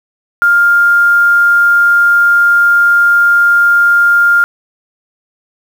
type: tone with quantisation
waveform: sine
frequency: 1403 Hz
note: F6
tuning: 8 cents sharp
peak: -5 dBFS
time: 0.42-4.44 s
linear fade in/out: 0 ms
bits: 5
effects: none